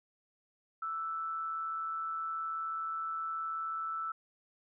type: tone with amplitude modulation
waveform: sine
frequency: 1323 Hz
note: E6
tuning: 6 cents sharp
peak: -32 dBFS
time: 0.82-4.12 s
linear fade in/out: 5 ms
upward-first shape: sine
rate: 159 Hz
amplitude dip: 45%
effects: none